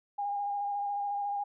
sine tone with vibrato, 811 Hz, G#5, 41 cents flat, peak -30 dBFS, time 0.18-1.44 s, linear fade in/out 10 ms, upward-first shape square, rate 14 Hz, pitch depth 15 cents each way, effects none

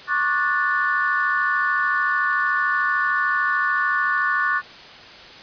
sine chord, D major seventh, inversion third, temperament just, 1101.2 / 1174.7 / 1468.3 / 1762 Hz, C#6 / D6 / F#6 / A6, -12 / 0 / -14 / +2 cents, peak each -25 / -26 / -22 / -23 dBFS, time 0.07-4.62 s, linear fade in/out 50 ms, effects white hiss -41 dBFS RMS until 5.42 s + resampled to 11025 Hz

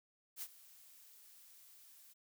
blue noise with ADSR envelope, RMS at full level -43 dBFS, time 0.36-2.14 s, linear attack 60 ms, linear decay 52 ms, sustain -18 dB, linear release 21 ms, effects none

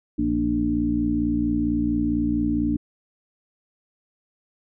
harmonic tone with a mistuned harmonic, 57.8 Hz, A#1, 14 cents flat, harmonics 1 / 2 / 3 / 4 / 5, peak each -30 / -33 / -33 / -25 / -22 dBFS, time 0.18-2.77 s, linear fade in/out 10 ms, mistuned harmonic 5, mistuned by +39 cents, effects none

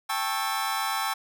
sawtooth chord, A dominant seventh, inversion third, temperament just, 792 / 880 / 1100 / 1320 Hz, G5 / A5 / C#6 / E6, +18 / 0 / -14 / +2 cents, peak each -28 dBFS, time 0.09-1.14 s, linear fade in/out 10 ms, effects none

